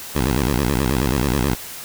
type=tone with vibrato; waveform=10% pulse; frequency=65.41 Hz; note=C2; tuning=in tune; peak=-9 dBFS; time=0.15-1.55 s; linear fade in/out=5 ms; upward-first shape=square; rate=9.3 Hz; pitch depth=180 cents each way; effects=white hiss -34 dBFS RMS until 1.84 s